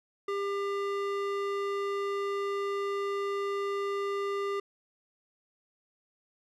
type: tone with band-pass filter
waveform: square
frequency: 400 Hz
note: G4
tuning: 35 cents sharp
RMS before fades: -32 dBFS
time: 0.28-4.6 s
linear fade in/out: 5 ms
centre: 910 Hz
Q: 0.74
effects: none